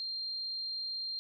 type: tone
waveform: sine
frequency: 4186 Hz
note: C8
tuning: in tune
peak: -35 dBFS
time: 0-1.19 s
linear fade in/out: 0 ms
effects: none